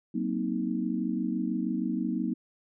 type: chord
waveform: sine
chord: C half-diminished seventh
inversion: second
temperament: just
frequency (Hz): 188.37 / 235.5 / 261.6 / 314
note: Gb3 / Bb3 / C4 / Eb4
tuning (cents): +31 / +18 / 0 / +16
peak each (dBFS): -33 / -31 / -34 / -33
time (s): 0.14-2.34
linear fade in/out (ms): 10
effects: none